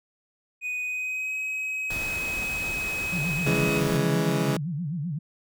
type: tone with pitch glide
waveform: triangle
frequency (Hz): 2489 to 2541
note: D#7 to D#7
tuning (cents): 0 to +36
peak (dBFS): -26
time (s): 0.61-3.82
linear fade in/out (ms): 50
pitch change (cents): +36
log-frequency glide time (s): 0.83-1.35
type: noise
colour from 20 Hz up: pink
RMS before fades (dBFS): -36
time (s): 1.9-3.97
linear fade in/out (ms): 5
type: tone with vibrato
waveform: sine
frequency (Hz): 159.4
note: D#3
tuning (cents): +42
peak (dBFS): -27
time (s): 3.12-5.19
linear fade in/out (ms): 10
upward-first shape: sine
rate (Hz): 7.8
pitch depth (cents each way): 230
type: chord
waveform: 20% pulse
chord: C# minor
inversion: none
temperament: equal with one note detuned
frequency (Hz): 138.59 / 166.63 / 207.7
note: C#3 / E3 / G#3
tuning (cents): 0 / +19 / 0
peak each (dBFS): -23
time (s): 3.46-4.57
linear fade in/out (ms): 5
effects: none